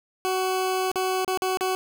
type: tone with dropouts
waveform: 20% pulse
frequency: 373.9 Hz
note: F#4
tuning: 18 cents sharp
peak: -18 dBFS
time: 0.25-1.75 s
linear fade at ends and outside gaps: 0 ms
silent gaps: 0.916-0.957 / 1.247-1.278 / 1.374-1.421 / 1.572-1.609 s
effects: none